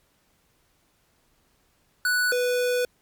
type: tone pair in turn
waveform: square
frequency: 1480 / 493.9 Hz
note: F#6 / B4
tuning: 0 / 0 cents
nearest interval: octave + perfect fifth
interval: 1900 cents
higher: first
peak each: -21 / -22 dBFS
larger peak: first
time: 2.05-2.32 / 2.32-2.85 s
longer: second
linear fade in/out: 2 ms
effects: pink hiss -66 dBFS RMS until 3.01 s + MP3 96 kbps